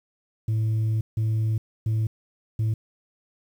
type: tone bursts at uneven times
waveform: sine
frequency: 110 Hz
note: A2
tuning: in tune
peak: -18 dBFS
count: 4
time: 0.48-1.01 / 1.17-1.58 / 1.86-2.07 / 2.59-2.74 s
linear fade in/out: 5 ms
effects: tanh soft clip ceiling -20 dBFS + 9-bit